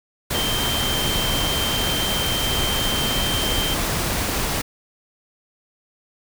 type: tone in noise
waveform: sine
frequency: 3136 Hz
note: G7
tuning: in tune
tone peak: -24 dBFS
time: 0.34-3.75 s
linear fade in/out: 10 ms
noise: pink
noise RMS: -23 dBFS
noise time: 0.3-4.62 s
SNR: -4 dB
effects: none